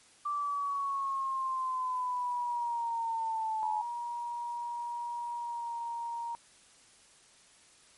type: exponential sweep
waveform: sine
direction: down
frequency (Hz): 1174.7 to 855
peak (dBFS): -30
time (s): 0.25-3.82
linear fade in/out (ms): 10
type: tone with pitch glide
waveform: sine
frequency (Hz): 951 to 936.3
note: A#5 to A#5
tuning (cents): +34 to +7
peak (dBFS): -34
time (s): 3.63-6.35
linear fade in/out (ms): 0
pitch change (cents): -27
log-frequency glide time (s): 5.36-5.74
effects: white hiss -60 dBFS RMS until 7.97 s + MP3 48 kbps